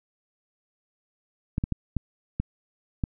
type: clicks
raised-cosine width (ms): 5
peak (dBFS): -13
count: 6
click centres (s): 1.581 / 1.639 / 1.723 / 1.967 / 2.4 / 3.038
effects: none